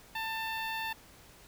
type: tone with notch filter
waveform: 15% pulse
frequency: 891 Hz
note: A5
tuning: 22 cents sharp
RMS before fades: -36 dBFS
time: 0.15-0.93 s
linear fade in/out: 5 ms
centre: 8200 Hz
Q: 0.9
effects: pink hiss -56 dBFS RMS until 1.47 s